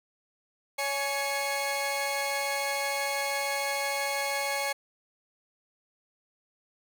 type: tone cluster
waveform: sawtooth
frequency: 560 / 837 / 2187 Hz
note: C#5 / G#5 / C#7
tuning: +18 / +13 / -24 cents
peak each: -29 dBFS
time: 0.78-4.73 s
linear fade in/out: 10 ms
effects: 10-bit